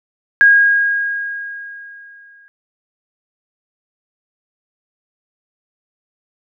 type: tone with exponential decay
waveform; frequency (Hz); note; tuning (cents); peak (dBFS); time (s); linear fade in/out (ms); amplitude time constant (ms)
sine; 1634; G#6; -29; -4; 0.41-2.48; 0; 450
effects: none